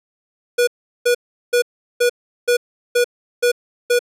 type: tone bursts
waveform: square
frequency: 485.1 Hz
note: B4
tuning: 31 cents flat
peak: -13 dBFS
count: 8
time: 0.58-3.992 s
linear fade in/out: 10 ms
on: 94 ms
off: 380 ms
effects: resampled to 32000 Hz